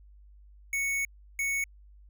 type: tone bursts at uneven times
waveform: square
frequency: 2217 Hz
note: C#7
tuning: in tune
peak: -28 dBFS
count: 2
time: 0.73-1.05 / 1.39-1.64 s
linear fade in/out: 2 ms
effects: added 50 Hz sine -51 dBFS peak until 2.09 s